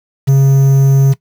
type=tone with quantisation; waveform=triangle; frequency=136.4 Hz; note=C#3; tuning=28 cents flat; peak=-3 dBFS; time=0.27-1.14 s; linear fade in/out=20 ms; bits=5; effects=noise-tail reverb RT60 0.1 s tail -17 dB re dry